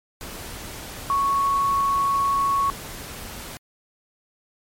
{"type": "tone in noise", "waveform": "sine", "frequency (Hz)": 1108.7, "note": "C#6", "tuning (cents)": 0, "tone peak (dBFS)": -18, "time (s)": [1.1, 2.7], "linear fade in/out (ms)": 0, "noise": "pink", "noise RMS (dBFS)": -36, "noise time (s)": [0.21, 3.57], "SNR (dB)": 15, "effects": ["MP3 64 kbps"]}